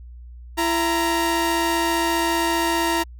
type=tone pair together; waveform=sawtooth; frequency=335.8 / 932.3 Hz; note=E4 / A#5; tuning=+32 / 0 cents; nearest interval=octave + tritone; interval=1768 cents; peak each=-18 dBFS; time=0.57-3.04 s; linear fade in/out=20 ms; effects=added 60 Hz sine -37 dBFS peak until 3.19 s